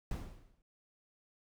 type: noise with exponential decay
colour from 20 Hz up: brown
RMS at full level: -35 dBFS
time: 0.11-0.62 s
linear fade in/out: 2 ms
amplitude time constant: 110 ms
effects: none